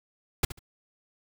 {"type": "noise with echo", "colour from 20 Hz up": "pink", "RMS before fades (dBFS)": -22, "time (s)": [0.43, 0.45], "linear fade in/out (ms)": 5, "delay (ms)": 71, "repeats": 2, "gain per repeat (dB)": -14, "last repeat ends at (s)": 0.592, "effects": []}